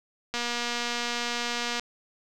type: click train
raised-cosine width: 0.2 ms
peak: -13 dBFS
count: 349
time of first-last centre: 0.34-1.796 s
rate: 239 Hz
effects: none